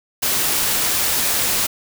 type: noise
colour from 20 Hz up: white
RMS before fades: -19 dBFS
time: 0.22-1.67 s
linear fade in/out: 10 ms
effects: none